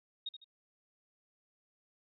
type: tone with echo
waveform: sine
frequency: 3729 Hz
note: A#7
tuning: in tune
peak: -36 dBFS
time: 0.26-0.29 s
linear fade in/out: 5 ms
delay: 77 ms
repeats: 2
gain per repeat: -9 dB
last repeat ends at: 0.444 s
effects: none